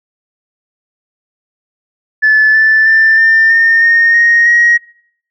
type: tone with pitch steps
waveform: sine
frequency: 1736 / 1757.2 / 1778.6 / 1800.3 / 1822.3 / 1844.5 / 1867.1 / 1889.8 Hz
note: A6 / A6 / A6 / A6 / A#6 / A#6 / A#6 / A#6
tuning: -24 / -3 / +18 / +39 / -40 / -19 / +2 / +23 cents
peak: -4 dBFS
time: 2.22-4.78 s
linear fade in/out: 20 ms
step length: 320 ms
effects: noise-tail reverb RT60 0.6 s tail -24 dB re dry + tanh soft clip ceiling -1 dBFS